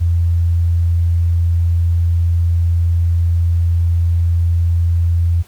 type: tone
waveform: sine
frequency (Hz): 85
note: F2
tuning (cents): -46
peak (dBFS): -11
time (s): 0-5.43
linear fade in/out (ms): 20
effects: pink hiss -47 dBFS RMS until 5.47 s